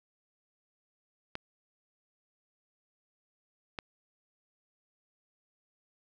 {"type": "clicks", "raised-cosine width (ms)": 0.3, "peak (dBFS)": -20, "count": 2, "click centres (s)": [1.354, 3.788], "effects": []}